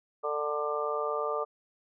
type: harmonic tone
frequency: 148.6 Hz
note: D3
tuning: 21 cents sharp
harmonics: 3 / 4 / 5 / 6 / 7 / 8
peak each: -33 / -34 / -40 / -41 / -43 / -33 dBFS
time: 0.23-1.45 s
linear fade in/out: 20 ms
effects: none